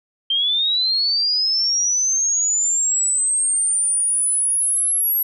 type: linear sweep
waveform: sine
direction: up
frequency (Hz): 3136 to 11600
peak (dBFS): -16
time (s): 0.3-5.23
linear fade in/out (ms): 5
effects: none